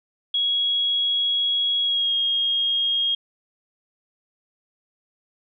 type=tone with pitch glide; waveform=sine; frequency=3322 to 3256 Hz; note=G#7 to G#7; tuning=0 to -35 cents; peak=-19 dBFS; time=0.34-3.15 s; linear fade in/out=5 ms; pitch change=-35 cents; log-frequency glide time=1.82-2.14 s; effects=none